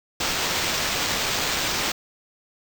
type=noise with sample-and-hold; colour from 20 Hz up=white; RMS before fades=-25 dBFS; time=0.2-1.92 s; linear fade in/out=5 ms; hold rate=11025 Hz; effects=none